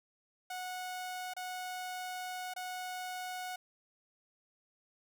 sawtooth tone with dropouts, 734 Hz, F#5, 14 cents flat, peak -35 dBFS, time 0.5-3.56 s, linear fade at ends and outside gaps 5 ms, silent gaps 1.337-1.365 / 2.538-2.562 s, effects none

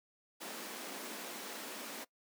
pink high-pass noise, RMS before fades -45 dBFS, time 0.4-2.05 s, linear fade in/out 20 ms, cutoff 210 Hz, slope 48 dB/octave, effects noise-tail reverb RT60 0.1 s tail -21 dB re dry

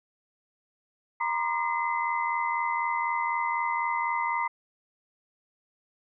sine tone cluster, 942 / 1026 / 1202 / 2043 Hz, A#5 / C6 / D6 / C7, +18 / -34 / +40 / -42 cents, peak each -28 / -33 / -34 / -32 dBFS, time 1.2-4.48 s, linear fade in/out 10 ms, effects none

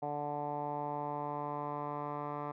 10% pulse tone with low-pass filter sweep, 146.5 Hz, D3, 4 cents flat, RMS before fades -38 dBFS, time 0.02-2.52 s, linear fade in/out 10 ms, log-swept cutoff 780 to 1200 Hz, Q 4.2, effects none

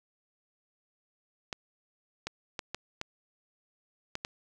clicks, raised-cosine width 0.2 ms, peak -17 dBFS, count 7, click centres 1.528 / 2.27 / 2.592 / 2.746 / 3.014 / 4.154 / 4.249 s, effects none

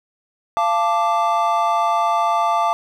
triangle chord, D minor, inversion first, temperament equal with one note detuned, 688.4 / 880 / 1174.7 Hz, F5 / A5 / D6, -25 / 0 / 0 cents, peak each -18 dBFS, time 0.57-2.73 s, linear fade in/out 0 ms, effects none

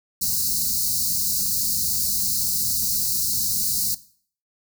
white band-stop noise, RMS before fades -23 dBFS, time 0.21-3.95 s, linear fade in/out 10 ms, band 240 to 4100 Hz, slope 96 dB/octave, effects noise-tail reverb RT60 0.5 s tail -17 dB re dry

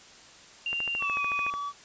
sine tone with pitch glide, 2781 to 2492 Hz, F7 to D#7, -8 to +2 cents, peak -28 dBFS, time 0.66-1.5 s, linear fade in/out 2 ms, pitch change -190 cents, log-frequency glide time 0.96-1.22 s
click train, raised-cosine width 0.5 ms, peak -23 dBFS, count 12, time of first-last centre 0.73-1.539 s, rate 13.6 Hz
triangle tone, 1144 Hz, D6, 46 cents flat, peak -29 dBFS, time 0.99-1.73 s, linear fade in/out 50 ms
effects white hiss -51 dBFS RMS until 1.84 s + resampled to 16000 Hz

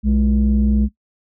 sine tone pair together, 62.64 / 210.7 Hz, B1 / G#3, +25 / +25 cents, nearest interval octave + major sixth, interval 2100 cents, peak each -14 dBFS, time 0.03-0.89 s, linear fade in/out 50 ms, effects noise-tail reverb RT60 0.1 s tail -17 dB re dry + tanh soft clip ceiling -8 dBFS

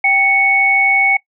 sine tone pair together, 783.8 / 2217 Hz, G5 / C#7, 0 / 0 cents, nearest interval octave + tritone, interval 1800 cents, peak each -17 / -10 dBFS, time 0.04-1.17 s, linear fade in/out 5 ms, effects noise-tail reverb RT60 0.1 s tail -22 dB re dry

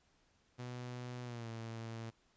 sawtooth tone with pitch glide, 123.47 to 113.88 Hz, B2 to A#2, 0 to -40 cents, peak -39 dBFS, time 0.58-2.11 s, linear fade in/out 20 ms, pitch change -140 cents, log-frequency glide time 1.24-1.48 s, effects pink hiss -73 dBFS RMS until 2.36 s + resampled to 16000 Hz

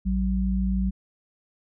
sine tone pair together, 56.53 / 189.8 Hz, A1 / F#3, +48 / +44 cents, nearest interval octave + major sixth, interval 2096 cents, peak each -24 dBFS, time 0.05-0.91 s, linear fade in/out 20 ms, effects none

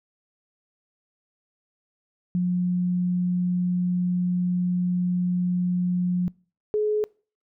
sine tone pair in turn, 179 / 423.9 Hz, F3 / G#4, +43 / +35 cents, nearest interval octave + minor third, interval 1492 cents, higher second, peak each -20 dBFS, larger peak neither, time 2.35-6.28 / 6.74-7.04 s, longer first, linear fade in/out 0 ms, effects noise-tail reverb RT60 0.4 s tail -25 dB re dry

